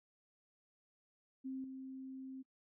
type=tone with level steps; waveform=sine; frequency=263.7 Hz; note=C4; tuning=14 cents sharp; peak=-40 / -45 dBFS; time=1.44-2.43 s; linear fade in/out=20 ms; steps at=1.64 s; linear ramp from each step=2 ms; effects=noise-tail reverb RT60 0.1 s tail -23 dB re dry